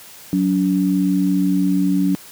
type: tone pair together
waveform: sine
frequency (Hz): 185.12 / 285.5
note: F#3 / D4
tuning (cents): +1 / -49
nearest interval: minor sixth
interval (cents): 750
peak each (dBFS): -17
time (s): 0.33-2.15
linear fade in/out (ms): 0
effects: white hiss -41 dBFS RMS until 2.31 s + high-pass 80 Hz 12 dB/octave